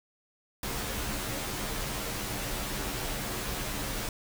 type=noise with comb filter; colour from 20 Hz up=pink; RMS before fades=-34 dBFS; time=0.63-4.09 s; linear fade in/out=2 ms; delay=12 ms; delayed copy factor=-0.8; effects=none